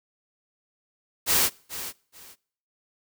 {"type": "noise with echo", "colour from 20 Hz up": "white", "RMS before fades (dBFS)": -21, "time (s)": [1.26, 1.5], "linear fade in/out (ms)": 50, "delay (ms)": 430, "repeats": 2, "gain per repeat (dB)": -13, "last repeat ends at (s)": 2.36, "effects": ["noise-tail reverb RT60 0.6 s tail -25 dB re dry"]}